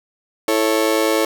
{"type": "chord", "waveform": "35% pulse", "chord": "A major", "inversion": "second", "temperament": "just", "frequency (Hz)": [330, 440, 550], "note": ["E4", "A4", "C#5"], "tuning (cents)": [2, 0, -14], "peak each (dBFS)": -18, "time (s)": [0.48, 1.25], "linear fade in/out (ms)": 2, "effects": []}